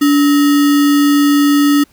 sine tone with sample-and-hold, 288.3 Hz, D4, 32 cents flat, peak -7 dBFS, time 0.01-1.84 s, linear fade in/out 10 ms, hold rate 1575 Hz, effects pink hiss -51 dBFS RMS until 1.92 s

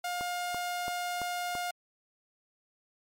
sawtooth tone, 710 Hz, F5, 28 cents sharp, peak -28 dBFS, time 0.04-1.71 s, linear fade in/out 5 ms
click train, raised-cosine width 1 ms, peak -25 dBFS, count 5, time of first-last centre 0.21-1.552 s, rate 2.98 Hz
effects MP3 64 kbps

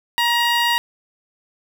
15% pulse tone with notch filter, 947 Hz, A#5, 27 cents sharp, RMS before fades -18 dBFS, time 0.18-0.78 s, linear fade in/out 0 ms, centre 9300 Hz, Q 1.7, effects none

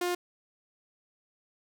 sawtooth tone, 354.6 Hz, F4, 26 cents sharp, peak -24 dBFS, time 0.01-0.15 s, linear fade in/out 5 ms, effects none

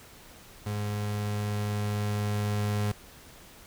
35% pulse tone with level ramp, 104 Hz, G#2, 3 cents sharp, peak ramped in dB -28 to -24 dBFS, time 0.66-2.92 s, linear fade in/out 5 ms, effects pink hiss -51 dBFS RMS until 3.66 s

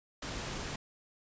pink noise, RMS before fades -39 dBFS, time 0.22-0.76 s, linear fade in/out 5 ms, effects resampled to 16000 Hz

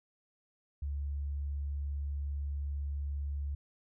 sine tone, 71.2 Hz, C#2, 47 cents sharp, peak -33 dBFS, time 0.82-3.55 s, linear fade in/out 5 ms, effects none

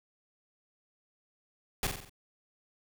pink noise with echo, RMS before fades -30 dBFS, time 1.83-1.87 s, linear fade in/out 2 ms, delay 45 ms, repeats 5, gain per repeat -5 dB, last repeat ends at 2.095 s, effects none

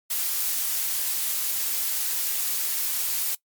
blue noise, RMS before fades -26 dBFS, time 0.1-3.35 s, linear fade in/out 5 ms, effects noise-tail reverb RT60 0.1 s tail -21 dB re dry + MP3 96 kbps

